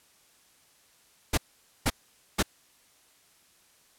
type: noise bursts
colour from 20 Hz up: pink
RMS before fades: -23 dBFS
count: 3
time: 1.33-2.428 s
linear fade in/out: 10 ms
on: 46 ms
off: 480 ms
effects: white hiss -62 dBFS RMS until 3.98 s + low-pass 12000 Hz 12 dB/octave